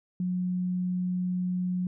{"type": "tone", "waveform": "sine", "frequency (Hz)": 181.2, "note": "F#3", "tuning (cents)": -36, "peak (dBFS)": -26, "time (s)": [0.2, 1.87], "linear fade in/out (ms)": 2, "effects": []}